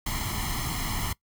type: noise with comb filter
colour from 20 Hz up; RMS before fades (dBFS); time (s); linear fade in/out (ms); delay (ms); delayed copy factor
pink; -30; 0.06-1.13; 5; 0.96; +0.8
effects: noise-tail reverb RT60 0.1 s tail -21 dB re dry